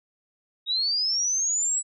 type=linear sweep; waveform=sine; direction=up; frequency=3729 to 7902 Hz; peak=-22 dBFS; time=0.66-1.83 s; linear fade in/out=50 ms; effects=none